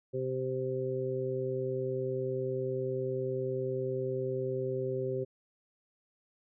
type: harmonic tone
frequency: 130 Hz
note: C3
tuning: 11 cents flat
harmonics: 1 / 2 / 3 / 4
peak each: -37 / -44 / -33 / -37 dBFS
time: 0.13-5.25 s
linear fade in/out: 20 ms
effects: none